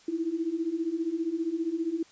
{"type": "beating tone pair", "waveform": "sine", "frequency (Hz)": [318.8, 333.8], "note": ["D#4", "E4"], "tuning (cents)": [42, 22], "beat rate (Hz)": 15, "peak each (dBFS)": [-32, -29], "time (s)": [0.08, 2.03], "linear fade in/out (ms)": 5, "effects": ["white hiss -57 dBFS RMS until 2.11 s", "resampled to 16000 Hz"]}